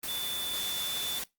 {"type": "tone in noise", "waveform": "sine", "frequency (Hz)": 3506, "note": "A7", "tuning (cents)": -7, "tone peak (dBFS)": -33, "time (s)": [0.08, 1.19], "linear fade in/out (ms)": 5, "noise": "white", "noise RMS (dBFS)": -36, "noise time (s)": [0.03, 1.24], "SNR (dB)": 0, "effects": ["noise-tail reverb RT60 0.2 s tail -23 dB re dry", "Opus 32 kbps"]}